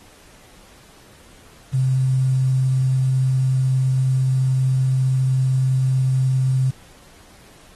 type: tone with quantisation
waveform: sine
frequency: 130.81 Hz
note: C3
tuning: in tune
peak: -15 dBFS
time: 1.73-6.71 s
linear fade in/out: 10 ms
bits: 7
effects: pink hiss -49 dBFS RMS until 7.75 s + AAC 32 kbps